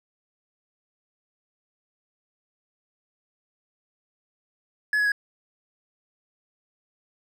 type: tone with pitch steps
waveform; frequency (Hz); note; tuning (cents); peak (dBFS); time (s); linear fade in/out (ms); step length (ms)
triangle; 1700 / 1680.5 / 1661.2; G#6 / G#6 / G#6; +40 / +20 / 0; -18; 4.93-5.119; 2; 63
effects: none